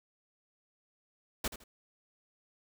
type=noise with echo; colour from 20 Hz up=pink; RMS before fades=-33 dBFS; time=1.44-1.48 s; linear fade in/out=5 ms; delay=80 ms; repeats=2; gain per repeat=-12 dB; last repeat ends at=1.64 s; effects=none